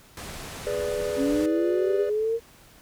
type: low-pass noise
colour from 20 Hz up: pink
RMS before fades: -38 dBFS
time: 0.17-1.46 s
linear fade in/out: 2 ms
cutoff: 12000 Hz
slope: 24 dB/octave
type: chord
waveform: triangle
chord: G# diminished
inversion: none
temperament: equal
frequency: 415.3 / 493.9 / 587.3 Hz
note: G#4 / B4 / D5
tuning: 0 / 0 / 0 cents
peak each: -28 dBFS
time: 0.66-2.1 s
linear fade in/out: 10 ms
type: linear sweep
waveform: sine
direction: up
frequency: 266.3 to 466.2 Hz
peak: -22 dBFS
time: 1.16-2.4 s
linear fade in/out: 50 ms
effects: pink hiss -53 dBFS RMS until 2.81 s